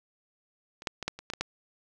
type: clicks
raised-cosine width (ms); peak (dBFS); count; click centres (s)
0.2; -27 / -11 / -18 / -12 / -25 / -16 / -18 / -12; 8; 0.821 / 0.872 / 1.027 / 1.08 / 1.19 / 1.301 / 1.336 / 1.41
effects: none